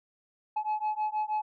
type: beating tone pair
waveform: sine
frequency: 851 / 857.3 Hz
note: G#5 / A5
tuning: +42 / -45 cents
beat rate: 6.3 Hz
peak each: -29 dBFS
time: 0.56-1.42 s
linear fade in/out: 10 ms
effects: tanh soft clip ceiling -25 dBFS